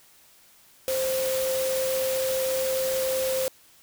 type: tone in noise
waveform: sine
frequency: 524 Hz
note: C5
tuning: 2 cents sharp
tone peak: -24 dBFS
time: 0.88-3.48 s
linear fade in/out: 0 ms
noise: white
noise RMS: -32 dBFS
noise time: 0.88-3.48 s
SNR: +5 dB
effects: white hiss -56 dBFS RMS until 3.82 s